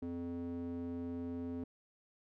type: tone with band-pass filter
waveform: square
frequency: 86.1 Hz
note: F2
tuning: 24 cents flat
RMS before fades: -41 dBFS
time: 0.02-1.64 s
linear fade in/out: 5 ms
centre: 310 Hz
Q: 4.4
effects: none